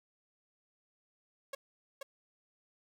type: tone with echo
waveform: sawtooth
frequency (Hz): 550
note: C#5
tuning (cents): -14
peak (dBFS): -34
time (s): 1.53-1.55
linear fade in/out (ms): 5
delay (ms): 480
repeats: 1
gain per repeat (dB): -3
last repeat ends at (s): 2.03
effects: none